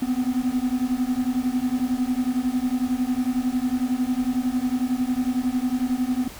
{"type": "beating tone pair", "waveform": "triangle", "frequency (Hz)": [246.9, 257.9], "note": ["B3", "C4"], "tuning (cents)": [0, -25], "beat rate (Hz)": 11, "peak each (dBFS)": -22, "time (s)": [0.02, 6.28], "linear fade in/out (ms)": 5, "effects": ["pink hiss -41 dBFS RMS until 6.39 s"]}